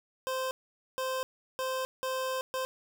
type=tone bursts at uneven times; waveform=25% pulse; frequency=520 Hz; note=C5; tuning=11 cents flat; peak=-27 dBFS; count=5; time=0.27-0.51 / 0.98-1.23 / 1.59-1.85 / 2.03-2.41 / 2.54-2.65 s; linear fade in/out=0 ms; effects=none